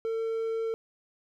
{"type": "tone", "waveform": "triangle", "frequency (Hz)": 450.8, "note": "A4", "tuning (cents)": 42, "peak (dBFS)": -26, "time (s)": [0.05, 0.74], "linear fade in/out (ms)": 0, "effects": []}